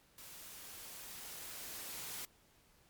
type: noise with level ramp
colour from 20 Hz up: white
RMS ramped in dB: -53 to -44 dBFS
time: 0.18-2.25 s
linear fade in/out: 2 ms
effects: pink hiss -68 dBFS RMS until 2.89 s + MP3 96 kbps